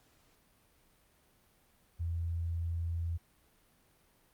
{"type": "tone", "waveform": "sine", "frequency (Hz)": 84.1, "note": "E2", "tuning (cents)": 35, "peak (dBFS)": -32, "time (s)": [1.99, 3.18], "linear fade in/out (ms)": 20, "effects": ["pink hiss -68 dBFS RMS until 4.33 s", "Opus 48 kbps"]}